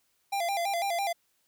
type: tone with vibrato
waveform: square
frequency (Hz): 738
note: F#5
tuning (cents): -5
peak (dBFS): -28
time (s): 0.32-1.13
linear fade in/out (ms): 10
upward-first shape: square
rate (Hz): 6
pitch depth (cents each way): 130
effects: white hiss -72 dBFS RMS until 1.47 s